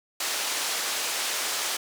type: band-pass noise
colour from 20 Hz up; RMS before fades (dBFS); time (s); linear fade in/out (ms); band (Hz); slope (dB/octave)
white; -29; 0.2-1.77; 5; 450 to 7700; 12
effects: none